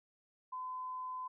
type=tone; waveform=sine; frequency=1018 Hz; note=C6; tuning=48 cents flat; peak=-39 dBFS; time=0.52-1.28 s; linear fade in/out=10 ms; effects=none